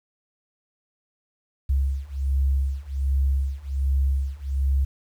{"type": "beating tone pair", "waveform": "sine", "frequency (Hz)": [67.3, 68.6], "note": ["C2", "C#2"], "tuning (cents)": [49, -17], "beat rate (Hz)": 1.3, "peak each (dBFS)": [-24, -23], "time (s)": [1.69, 4.85], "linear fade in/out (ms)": 10, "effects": ["9-bit"]}